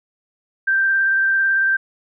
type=tone with vibrato; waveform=sine; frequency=1572 Hz; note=G6; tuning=4 cents sharp; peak=-14 dBFS; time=0.67-1.77 s; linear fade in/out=10 ms; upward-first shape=square; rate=18 Hz; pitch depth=11 cents each way; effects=none